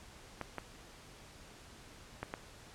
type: clicks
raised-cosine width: 0.5 ms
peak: -23 dBFS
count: 4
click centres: 0.413 / 0.583 / 2.23 / 2.339 s
effects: pink hiss -55 dBFS RMS until 2.74 s + low-pass 9000 Hz 12 dB/octave